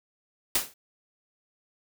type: noise with exponential decay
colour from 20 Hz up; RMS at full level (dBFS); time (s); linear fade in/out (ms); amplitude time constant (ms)
white; -20; 0.55-0.74; 5; 40
effects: none